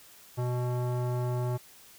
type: tone with low-pass filter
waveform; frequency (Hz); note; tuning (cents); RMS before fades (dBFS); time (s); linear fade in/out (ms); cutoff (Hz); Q
square; 123.47; B2; 0; -30; 0.37-1.58; 20; 900; 1.4
effects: white hiss -54 dBFS RMS until 1.98 s